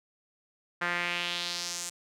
sawtooth tone with band-pass filter sweep, 174.61 Hz, F3, in tune, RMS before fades -33 dBFS, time 0.81-1.9 s, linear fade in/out 10 ms, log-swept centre 1600 to 7700 Hz, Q 2.4, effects none

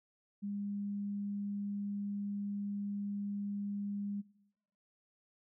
sine tone, 202.5 Hz, G#3, 43 cents flat, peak -36 dBFS, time 0.42-4.22 s, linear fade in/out 20 ms, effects noise-tail reverb RT60 1.0 s tail -22 dB re dry

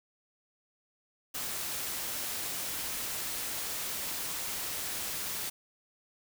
white noise, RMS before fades -36 dBFS, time 1.34-5.5 s, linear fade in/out 10 ms, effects none

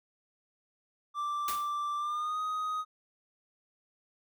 triangle tone with pitch glide, 1174.7 to 1251.8 Hz, D6 to D#6, 0 to +10 cents, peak -29 dBFS, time 1.14-2.85 s, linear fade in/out 50 ms, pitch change +110 cents, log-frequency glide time 1.97-2.4 s
white noise with exponential decay, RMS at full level -34 dBFS, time 1.48-1.77 s, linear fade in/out 2 ms, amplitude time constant 61 ms
effects none

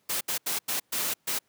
white noise bursts at uneven times, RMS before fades -29 dBFS, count 6, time 0.09-0.21 / 0.28-0.38 / 0.46-0.59 / 0.68-0.8 / 0.92-1.14 / 1.27-1.39 s, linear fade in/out 10 ms, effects pink hiss -70 dBFS RMS until 1.48 s + high-pass 150 Hz 12 dB/octave

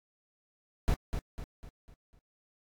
brown noise with echo, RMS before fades -25 dBFS, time 0.88-0.94 s, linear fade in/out 0 ms, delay 250 ms, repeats 5, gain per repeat -7 dB, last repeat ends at 2.19 s, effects AAC 64 kbps

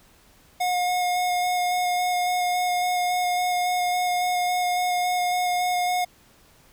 square tone with vibrato, 720 Hz, F#5, 47 cents flat, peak -22 dBFS, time 0.6-6.05 s, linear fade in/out 10 ms, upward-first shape square, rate 3.6 Hz, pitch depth 9 cents each way, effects pink hiss -56 dBFS RMS until 6.72 s

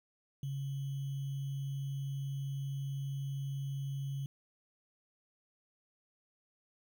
sine tone with sample-and-hold, 137.7 Hz, C#3, 11 cents flat, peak -35 dBFS, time 0.43-4.26 s, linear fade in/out 2 ms, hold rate 3150 Hz, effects none

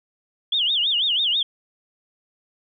sine tone with vibrato, 3245 Hz, G#7, 41 cents flat, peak -18 dBFS, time 0.52-1.43 s, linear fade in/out 5 ms, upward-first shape sine, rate 6.1 Hz, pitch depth 240 cents each way, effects none

